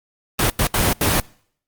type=noise bursts at uneven times; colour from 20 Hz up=pink; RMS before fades=-17 dBFS; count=4; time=0.39-0.5 / 0.59-0.67 / 0.74-0.93 / 1.01-1.2 s; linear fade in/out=2 ms; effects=noise-tail reverb RT60 0.6 s tail -26 dB re dry + Opus 32 kbps